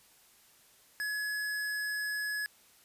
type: tone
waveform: square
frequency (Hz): 1693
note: G#6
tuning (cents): +33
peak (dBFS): -33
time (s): 1-2.46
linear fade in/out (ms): 0
effects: white hiss -62 dBFS RMS until 2.84 s + resampled to 32000 Hz